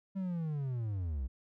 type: linear sweep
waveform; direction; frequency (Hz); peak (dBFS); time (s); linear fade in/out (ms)
triangle; down; 196 to 58.7; -31; 0.15-1.28; 20
effects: none